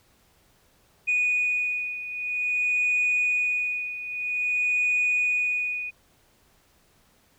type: beating tone pair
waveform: sine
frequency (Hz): 2471 / 2471.51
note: D#7 / D#7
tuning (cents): -13 / -12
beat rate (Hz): 0.51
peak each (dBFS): -27 / -23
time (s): 1.07-5.91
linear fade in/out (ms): 20
effects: tanh soft clip ceiling -17 dBFS + pink hiss -62 dBFS RMS until 7.38 s